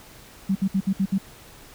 sine tone bursts, 193.1 Hz, G3, 26 cents flat, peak -18 dBFS, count 6, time 0.49-1.184 s, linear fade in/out 10 ms, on 64 ms, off 62 ms, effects pink hiss -47 dBFS RMS until 1.74 s

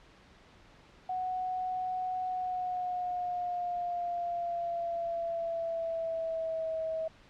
sine tone with pitch glide, 739 to 643.3 Hz, F#5 to E5, -2 to -42 cents, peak -31 dBFS, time 1.09-7.08 s, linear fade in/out 5 ms, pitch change -240 cents, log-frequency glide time 2.27-6.76 s, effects pink hiss -58 dBFS RMS until 7.29 s + low-pass 4000 Hz 12 dB/octave

